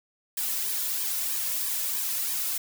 blue noise with flanger, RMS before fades -29 dBFS, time 0.37-2.58 s, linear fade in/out 5 ms, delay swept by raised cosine 1.4 to 2.6 ms, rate 3.1 Hz, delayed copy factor -1, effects none

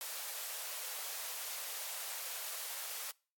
white high-pass noise, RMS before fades -42 dBFS, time 0.01-3.11 s, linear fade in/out 0 ms, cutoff 470 Hz, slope 48 dB/octave, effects noise-tail reverb RT60 0.4 s tail -26 dB re dry + AAC 64 kbps

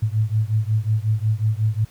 sine beating tone pair, 106.3 / 111.8 Hz, G#2 / A2, +41 / +28 cents, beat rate 5.5 Hz, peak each -20 / -21 dBFS, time 0.02-1.85 s, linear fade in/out 10 ms, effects pink hiss -52 dBFS RMS until 1.9 s

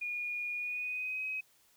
sine tone with pitch glide, 2439 to 2534 Hz, D#7 to D#7, -35 to +31 cents, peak -34 dBFS, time 0.01-1.41 s, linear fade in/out 10 ms, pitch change +66 cents, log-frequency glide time 0.54-1.25 s, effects white hiss -67 dBFS RMS until 1.76 s

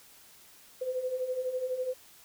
sine beating tone pair, 500 / 512 Hz, B4 / C5, +21 / -38 cents, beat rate 12 Hz, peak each -37 / -31 dBFS, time 0.81-1.94 s, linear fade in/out 10 ms, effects white hiss -56 dBFS RMS until 2.24 s

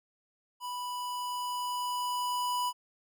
square tone with level ramp, 987 Hz, B5, 1 cent flat, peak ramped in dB -36 to -29 dBFS, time 0.6-2.73 s, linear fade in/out 50 ms, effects none

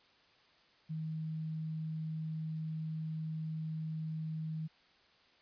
sine tone, 158.2 Hz, D#3, 29 cents sharp, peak -36 dBFS, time 0.89-4.68 s, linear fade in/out 20 ms, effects white hiss -66 dBFS RMS until 5.41 s + resampled to 11025 Hz

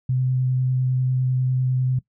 sine tone with vibrato, 128.4 Hz, C3, 32 cents flat, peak -18 dBFS, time 0.09-1.99 s, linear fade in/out 5 ms, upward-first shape sine, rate 10 Hz, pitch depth 10 cents each way, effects noise-tail reverb RT60 0.1 s tail -19 dB re dry

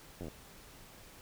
slowing click train, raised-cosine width 2 ms, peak -30 dBFS, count 7, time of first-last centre 0.21-0.283 s, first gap 11 ms, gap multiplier 1.04, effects pink hiss -55 dBFS RMS until 1.21 s

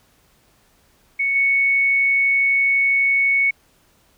sine tone with level steps, 2217 Hz, C#7, in tune, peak -17 / -14 dBFS, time 1.19-3.51 s, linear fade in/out 10 ms, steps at 1.35 s, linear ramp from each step 10 ms, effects pink hiss -58 dBFS RMS until 4.17 s

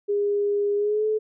sine tone with pitch glide, 408.2 to 431.7 Hz, G#4 to A4, -30 to -33 cents, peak -20 dBFS, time 0.08-1.19 s, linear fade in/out 20 ms, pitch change +97 cents, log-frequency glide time 0.76-1.06 s, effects none

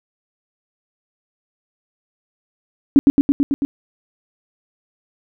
sine tone with echo, 280.6 Hz, C#4, 21 cents sharp, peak -4 dBFS, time 2.96-2.99 s, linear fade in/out 0 ms, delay 110 ms, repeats 6, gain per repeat -2 dB, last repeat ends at 3.65 s, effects none

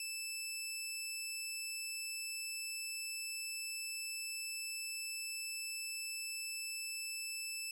15% pulse tone, 2637 Hz, E7, in tune, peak -33 dBFS, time 0-7.71 s, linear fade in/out 2 ms, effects none

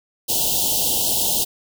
white band-stop noise, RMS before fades -20 dBFS, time 0.28-1.45 s, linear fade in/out 20 ms, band 920 to 2800 Hz, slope 96 dB/octave, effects none

